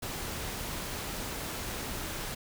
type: noise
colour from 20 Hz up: pink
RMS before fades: -37 dBFS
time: 0.02-2.35 s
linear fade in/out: 10 ms
effects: none